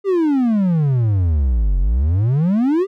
triangle exponential two-way sweep, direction down then up, 407.6 to 43.68 to 407.6 Hz, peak -11 dBFS, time 0.04-2.87 s, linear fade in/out 50 ms, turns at 1.79 s, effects none

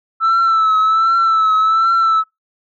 sine tone with vibrato, 1319 Hz, E6, 1 cent sharp, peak -8 dBFS, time 0.2-2.24 s, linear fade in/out 50 ms, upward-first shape triangle, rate 1.3 Hz, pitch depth 53 cents each way, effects noise-tail reverb RT60 0.2 s tail -26 dB re dry + tanh soft clip ceiling -9 dBFS

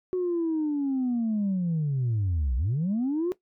sine linear two-way sweep, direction down then up, 370.6 to 57.1 to 370.6 Hz, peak -22 dBFS, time 0.13-3.32 s, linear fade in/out 0 ms, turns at 2.56 s, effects noise-tail reverb RT60 0.1 s tail -17 dB re dry + tanh soft clip ceiling -21 dBFS

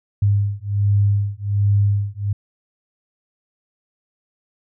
sine beating tone pair, 100.8 / 102.1 Hz, G2 / G#2, +49 / -29 cents, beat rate 1.3 Hz, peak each -18 dBFS, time 0.22-2.33 s, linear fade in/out 5 ms, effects none

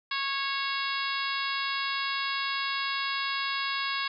harmonic tone with a mistuned harmonic, 550 Hz, C#5, 14 cents flat, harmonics 2 / 3 / 4 / 5 / 6 / 7 / 8 / 9, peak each -33 / -35 / -36 / -37 / -38 / -38 / -39 / -40 dBFS, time 0.11-4.08 s, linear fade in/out 5 ms, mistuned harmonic 6, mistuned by +28 cents, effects none

